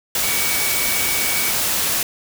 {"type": "tone in noise", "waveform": "sine", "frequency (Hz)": 2260, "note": "C#7", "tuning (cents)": 33, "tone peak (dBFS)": -25, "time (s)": [0.23, 1.51], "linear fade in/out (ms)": 2, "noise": "white", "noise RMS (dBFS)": -20, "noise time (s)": [0.15, 2.03], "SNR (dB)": -8, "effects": []}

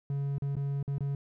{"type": "tone with dropouts", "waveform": "triangle", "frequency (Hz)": 140.1, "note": "C#3", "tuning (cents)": 19, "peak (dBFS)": -27, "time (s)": [0.1, 1.15], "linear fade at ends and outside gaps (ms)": 2, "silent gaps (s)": [[0.383, 0.421], [0.555, 0.566], [0.828, 0.878], [0.983, 1.006]], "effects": []}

